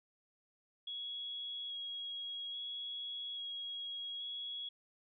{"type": "tone with vibrato", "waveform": "sine", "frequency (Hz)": 3322, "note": "G#7", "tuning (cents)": 0, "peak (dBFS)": -40, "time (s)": [0.87, 4.69], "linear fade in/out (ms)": 5, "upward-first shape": "square", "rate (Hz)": 0.6, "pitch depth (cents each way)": 10, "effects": []}